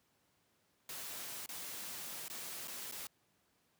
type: noise with dropouts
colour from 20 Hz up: white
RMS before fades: -45 dBFS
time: 0.89-3.07 s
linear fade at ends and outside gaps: 2 ms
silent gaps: 1.461-1.49 / 2.282-2.299 / 2.675-2.68 / 2.914-2.922 s
effects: pink hiss -75 dBFS RMS until 3.79 s + high-pass 100 Hz 12 dB/octave